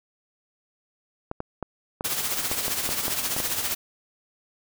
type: clicks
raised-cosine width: 1 ms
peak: -16 dBFS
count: 10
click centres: 1.314 / 1.404 / 1.627 / 2.009 / 2.515 / 2.681 / 2.891 / 3.081 / 3.365 / 3.402 s
type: noise with tremolo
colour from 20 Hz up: white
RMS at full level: -25 dBFS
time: 2.04-3.75 s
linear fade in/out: 10 ms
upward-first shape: triangle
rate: 15 Hz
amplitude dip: 60%
effects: none